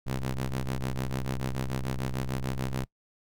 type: ring-modulated tone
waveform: sawtooth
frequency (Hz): 66.1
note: C2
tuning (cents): +18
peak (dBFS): -22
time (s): 0.06-2.85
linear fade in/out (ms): 10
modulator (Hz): 62.7
effects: noise-tail reverb RT60 0.1 s tail -22 dB re dry